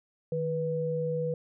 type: tone pair together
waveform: sine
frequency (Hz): 155.78 / 490.3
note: D#3 / B4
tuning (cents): +2 / -13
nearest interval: octave + minor sixth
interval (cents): 1985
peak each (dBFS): -32 / -29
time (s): 0.32-1.34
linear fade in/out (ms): 2
effects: none